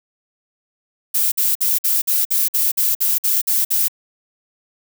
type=noise bursts; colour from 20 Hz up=violet; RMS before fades=-17 dBFS; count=12; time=1.14-3.883 s; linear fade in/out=10 ms; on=180 ms; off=53 ms; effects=none